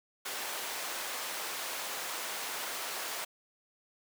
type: high-pass noise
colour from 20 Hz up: pink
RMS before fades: -38 dBFS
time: 0.25-3.25 s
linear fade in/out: 10 ms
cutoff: 660 Hz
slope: 12 dB/octave
effects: none